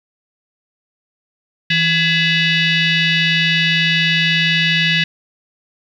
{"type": "tone with frequency modulation", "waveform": "sine", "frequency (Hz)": 162.7, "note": "E3", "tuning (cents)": -22, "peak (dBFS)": -12, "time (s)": [1.7, 5.04], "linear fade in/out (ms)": 5, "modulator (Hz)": 922, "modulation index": 3.8, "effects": ["8-bit"]}